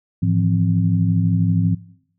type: tone cluster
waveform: sine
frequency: 105.4 / 158.5 / 171 / 262.1 Hz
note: G#2 / D#3 / F3 / C4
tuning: +26 / +32 / -36 / +3 cents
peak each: -18 / -26 / -18 / -26 dBFS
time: 0.22-1.75 s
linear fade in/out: 10 ms
effects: noise-tail reverb RT60 0.7 s tail -20 dB re dry